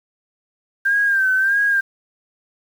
sine tone with vibrato, 1582 Hz, G6, 15 cents sharp, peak -14 dBFS, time 0.85-1.81 s, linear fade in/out 10 ms, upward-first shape sine, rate 1.6 Hz, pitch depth 68 cents each way, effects 7-bit

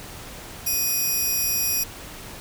5% pulse tone pair together, 2489 / 5680 Hz, D#7 / F8, 0 / +28 cents, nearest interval octave + major second, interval 1428 cents, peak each -17 dBFS, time 0.66-1.84 s, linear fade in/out 10 ms, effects pink hiss -39 dBFS RMS until 2.4 s

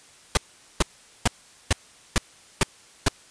pink noise bursts, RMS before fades -18 dBFS, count 7, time 0.35-3.084 s, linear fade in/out 2 ms, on 22 ms, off 430 ms, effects white hiss -52 dBFS RMS until 3.3 s + resampled to 22050 Hz

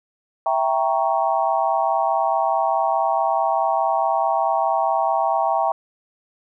sine chord, E diminished seventh, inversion none, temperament equal, 659.3 / 784 / 932.3 / 1108.7 Hz, E5 / G5 / Bb5 / Db6, 0 / 0 / 0 / 0 cents, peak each -22 / -21 / -23 / -26 dBFS, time 0.46-5.72 s, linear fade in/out 2 ms, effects none

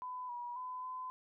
sine tone with pitch steps, 1004 / 965 / 1009 / 1017 Hz, B5 / B5 / B5 / C6, +28 / -40 / +37 / -50 cents, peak -40 dBFS, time 0.02-1.1 s, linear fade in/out 0 ms, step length 270 ms, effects none

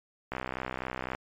click train, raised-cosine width 0.5 ms, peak -18 dBFS, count 54, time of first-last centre 0.32-1.149 s, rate 63.9 Hz, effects MP3 64 kbps

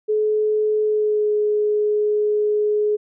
sine tone with pitch glide, 427.5 to 420.6 Hz, A4 to G#4, -50 to +22 cents, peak -16 dBFS, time 0.08-2.97 s, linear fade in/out 20 ms, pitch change -28 cents, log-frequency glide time 0.84-1.32 s, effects none

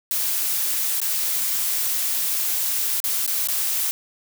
blue noise with dropouts, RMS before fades -23 dBFS, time 0.11-3.91 s, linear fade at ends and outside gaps 0 ms, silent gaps 1.002-1.016 / 3.002-3.041 / 3.264-3.277 / 3.473-3.486 s, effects none

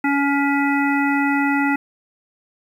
harmonic tone, 281.5 Hz, C#4, 27 cents sharp, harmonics 1 / 3 / 5 / 7 / 9, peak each -18 / -23 / -25 / -24 / -30 dBFS, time 0.04-1.76 s, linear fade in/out 5 ms, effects 8-bit

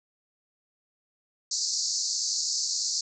pink band-pass noise, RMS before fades -29 dBFS, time 1.51-3.01 s, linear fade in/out 5 ms, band 4300 to 7300 Hz, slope 96 dB/octave, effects none

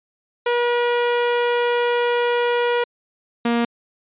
sawtooth tone pair in turn, 480.9 / 235.5 Hz, B4 / A#3, -46 / +18 cents, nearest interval octave, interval 1236 cents, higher first, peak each -13 dBFS, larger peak neither, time 0.46-2.84 / 3.45-3.65 s, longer first, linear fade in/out 5 ms, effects resampled to 8000 Hz

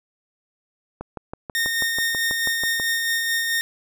click train, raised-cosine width 1 ms, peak -17 dBFS, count 12, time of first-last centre 1.01-2.799 s, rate 6.15 Hz
sawtooth tone with tremolo, 1838 Hz, A#6, 25 cents flat, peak -16 dBFS, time 1.55-3.61 s, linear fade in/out 0 ms, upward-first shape sine, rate 4.6 Hz, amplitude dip 30%
effects none

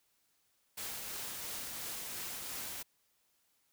white noise with tremolo, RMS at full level -41 dBFS, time 0.77-2.83 s, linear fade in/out 10 ms, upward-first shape triangle, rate 2.9 Hz, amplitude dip 25%, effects white hiss -75 dBFS RMS until 3.72 s

